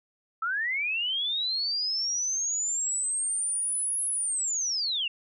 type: linear two-way sweep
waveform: sine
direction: up then down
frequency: 1288 to 10700 to 2680 Hz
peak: -26 dBFS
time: 0.42-5.08 s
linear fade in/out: 5 ms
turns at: 4.05 s
effects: none